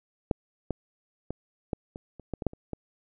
clicks, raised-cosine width 2 ms, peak -10 / -15 / -19 / -15 / -25 / -30 / -18 / -20 / -11 / -30 / -20 dBFS, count 11, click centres 0.312 / 0.707 / 1.306 / 1.732 / 1.959 / 2.197 / 2.337 / 2.422 / 2.467 / 2.534 / 2.733 s, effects none

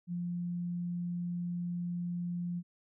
sine tone, 174.8 Hz, F3, 2 cents sharp, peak -33 dBFS, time 0.07-2.63 s, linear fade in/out 50 ms, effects none

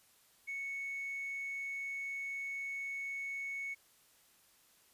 triangle tone with tanh clipping, 2214 Hz, C#7, 3 cents flat, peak -38 dBFS, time 0.47-3.75 s, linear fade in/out 20 ms, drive 5 dB, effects white hiss -67 dBFS RMS until 4.93 s + resampled to 32000 Hz

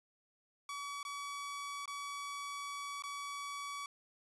sawtooth tone with dropouts, 1138 Hz, C#6, 45 cents sharp, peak -37 dBFS, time 0.69-3.86 s, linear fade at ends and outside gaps 2 ms, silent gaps 1.03-1.05 / 1.857-1.877 / 3.023-3.037 s, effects resampled to 24000 Hz

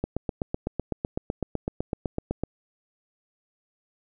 click train, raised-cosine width 2 ms, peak -13 dBFS, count 20, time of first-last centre 0.04-2.436 s, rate 7.93 Hz, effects none

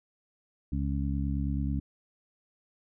harmonic tone, 69.3 Hz, C#2, in tune, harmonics 1 / 2 / 3 / 4, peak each -30 / -33 / -35 / -36 dBFS, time 0.72-1.8 s, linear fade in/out 5 ms, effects none

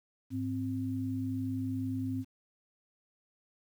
sine tone pair together, 104.15 / 261.6 Hz, G#2 / C4, +5 / 0 cents, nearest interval octave + major third, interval 1595 cents, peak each -36 / -33 dBFS, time 0.3-2.25 s, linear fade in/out 50 ms, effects 10-bit

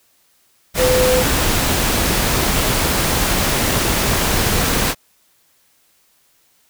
sine tone in noise, 507 Hz, B4, 45 cents sharp, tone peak -13 dBFS, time 0.77-1.24 s, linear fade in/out 50 ms, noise pink, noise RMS -17 dBFS, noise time 0.74-4.95 s, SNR +1 dB, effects white hiss -58 dBFS RMS until 6.69 s

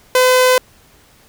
sawtooth tone, 508 Hz, B4, 49 cents sharp, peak -5 dBFS, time 0.15-0.58 s, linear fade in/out 2 ms, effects pink hiss -49 dBFS RMS until 1.28 s

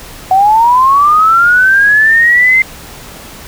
sine linear sweep, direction up, 740 to 2093 Hz, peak -4 dBFS, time 0.31-2.62 s, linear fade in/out 2 ms, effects pink hiss -31 dBFS RMS until 3.47 s

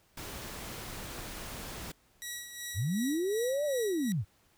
pink noise, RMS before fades -42 dBFS, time 0.17-1.92 s, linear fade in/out 5 ms
10% pulse tone with tremolo, 1926 Hz, B6, 44 cents flat, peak -28 dBFS, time 2.22-4.12 s, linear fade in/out 0 ms, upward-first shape sine, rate 2.7 Hz, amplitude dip 60%
sine linear two-way sweep, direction up then down, 77.78 to 604 to 77.78 Hz, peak -28 dBFS, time 2.74-4.25 s, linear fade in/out 50 ms, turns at 3.65 s
effects pink hiss -67 dBFS RMS until 4.57 s

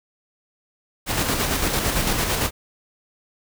pink noise with tremolo, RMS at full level -21 dBFS, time 1.06-2.51 s, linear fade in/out 50 ms, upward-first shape square, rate 8.9 Hz, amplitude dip 35%, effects none

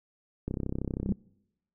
click train, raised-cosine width 3 ms, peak -19 dBFS, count 22, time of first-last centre 0.48-1.122 s, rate 32.7 Hz
sine tone with exponential growth, 196 Hz, G3, in tune, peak -21 dBFS, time 1.01-1.12 s, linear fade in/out 5 ms, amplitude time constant 23 ms
effects noise-tail reverb RT60 0.9 s tail -25 dB re dry

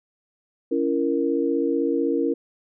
sine chord, A# diminished, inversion first, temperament just, 279.7 / 335.6 / 466.2 Hz, C#4 / E4 / A#4, +16 / +31 / 0 cents, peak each -24 dBFS, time 0.71-2.34 s, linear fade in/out 10 ms, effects none

